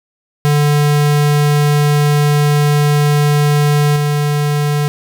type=tone with level steps; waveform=square; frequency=147 Hz; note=D3; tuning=2 cents sharp; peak=-10 / -13 dBFS; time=0.45-4.88 s; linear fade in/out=0 ms; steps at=3.96 s; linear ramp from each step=2 ms; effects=none